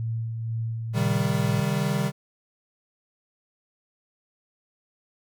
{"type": "tone with tremolo", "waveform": "sine", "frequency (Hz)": 113.7, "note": "A#2", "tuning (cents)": -43, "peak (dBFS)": -25, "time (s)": [0, 1.6], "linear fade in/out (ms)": 0, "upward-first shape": "sine", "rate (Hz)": 2.1, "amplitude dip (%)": 35}
{"type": "chord", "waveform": "square", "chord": "C minor", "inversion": "none", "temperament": "equal with one note detuned", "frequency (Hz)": [134.18, 155.56, 196], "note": ["C3", "Eb3", "G3"], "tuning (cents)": [44, 0, 0], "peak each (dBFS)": -28, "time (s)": [0.93, 2.12], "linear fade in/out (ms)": 50}
{"effects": []}